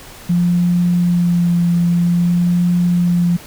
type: tone with vibrato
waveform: sine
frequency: 174.1 Hz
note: F3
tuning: 5 cents flat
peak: -11 dBFS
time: 0.29-3.37 s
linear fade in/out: 10 ms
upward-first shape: sine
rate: 0.51 Hz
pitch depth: 17 cents each way
effects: pink hiss -37 dBFS RMS until 3.46 s